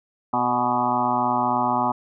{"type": "harmonic tone with a mistuned harmonic", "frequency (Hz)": 123.47, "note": "B2", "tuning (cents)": 0, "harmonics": [1, 2, 3, 5, 6, 7, 8, 9, 10], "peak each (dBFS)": [-36, -27, -35, -32, -26, -24, -26, -28, -30], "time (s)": [0.33, 1.92], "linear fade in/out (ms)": 5, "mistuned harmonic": 7, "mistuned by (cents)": -31, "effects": []}